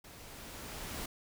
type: noise with level ramp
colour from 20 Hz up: pink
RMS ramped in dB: -53 to -40 dBFS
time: 0.04-1.06 s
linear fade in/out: 5 ms
effects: none